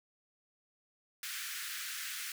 pink high-pass noise, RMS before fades -41 dBFS, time 1.23-2.32 s, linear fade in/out 2 ms, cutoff 1400 Hz, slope 48 dB/octave, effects none

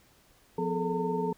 sine tone cluster, 176.5 / 250.7 / 427.1 / 448.2 / 907 Hz, F3 / B3 / G#4 / A4 / A#5, +19 / +26 / +48 / +32 / -48 cents, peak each -33 / -36 / -31 / -37 / -34 dBFS, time 0.58-1.33 s, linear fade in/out 5 ms, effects pink hiss -62 dBFS RMS until 1.37 s

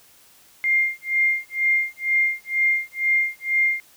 sine tone with tremolo, 2112 Hz, C7, 16 cents sharp, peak -15 dBFS, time 0.64-3.8 s, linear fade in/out 0 ms, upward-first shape sine, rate 2.1 Hz, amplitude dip 100%, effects white hiss -53 dBFS RMS until 3.96 s

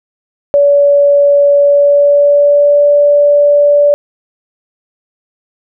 sine tone with pitch glide, 571 to 580 Hz, D5 to D5, -49 to -22 cents, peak -4 dBFS, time 0.54-3.94 s, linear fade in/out 0 ms, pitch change +27 cents, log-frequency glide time 1.59-2.85 s, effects none

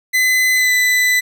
40% pulse tone with pitch glide, 2025 to 1997.1 Hz, B6 to B6, +43 to +19 cents, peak -11 dBFS, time 0.13-1.21 s, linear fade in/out 20 ms, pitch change -24 cents, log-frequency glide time 0.55-0.72 s, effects none

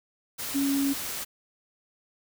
sine tone in noise, 277.2 Hz, C#4, in tune, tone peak -23 dBFS, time 0.54-0.94 s, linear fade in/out 20 ms, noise white, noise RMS -34 dBFS, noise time 0.38-1.25 s, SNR +8 dB, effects none

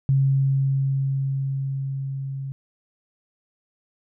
sine tone with level ramp, 136 Hz, C#3, 33 cents flat, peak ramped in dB -15 to -28 dBFS, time 0.09-2.52 s, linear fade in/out 0 ms, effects none

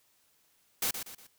white noise with echo, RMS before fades -30 dBFS, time 0.82-0.91 s, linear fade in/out 5 ms, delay 120 ms, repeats 3, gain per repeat -8 dB, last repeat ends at 1.27 s, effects white hiss -69 dBFS RMS until 1.38 s

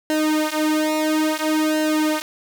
sawtooth tone with flanger, 309.3 Hz, D#4, 10 cents flat, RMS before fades -20 dBFS, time 0.1-2.22 s, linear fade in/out 0 ms, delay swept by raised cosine 0.85 to 5.85 ms, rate 0.59 Hz, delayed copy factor -0.95, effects none

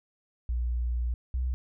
sine tone pair in turn, 60 / 63.09 Hz, B1 / B1, -49 / +38 cents, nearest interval minor second, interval 87 cents, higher second, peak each -26 dBFS, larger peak neither, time 0.49-1.14 / 1.34-1.54 s, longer first, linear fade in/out 0 ms, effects none

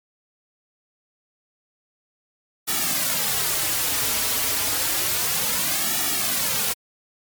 white noise with flanger, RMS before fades -23 dBFS, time 2.67-6.74 s, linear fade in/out 20 ms, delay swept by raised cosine 1.9 to 5.7 ms, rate 0.3 Hz, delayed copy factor -0.9, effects MP3 96 kbps

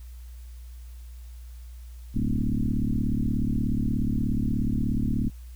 sine tone with frequency modulation, 116.9 Hz, A#2, 5 cents sharp, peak -22 dBFS, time 2.14-5.3 s, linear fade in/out 20 ms, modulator 36.7 Hz, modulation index 4.2, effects added 60 Hz sine -39 dBFS peak until 5.55 s + white hiss -59 dBFS RMS until 5.55 s

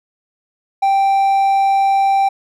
triangle tone, 784 Hz, G5, in tune, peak -9 dBFS, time 0.82-2.29 s, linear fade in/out 10 ms, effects none

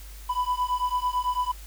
triangle beating tone pair, 990 / 999 Hz, B5 / B5, +4 / +20 cents, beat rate 9 Hz, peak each -25 dBFS, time 0.29-1.52 s, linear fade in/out 10 ms, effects added 50 Hz sine -40 dBFS peak until 1.66 s + white hiss -49 dBFS RMS until 1.66 s

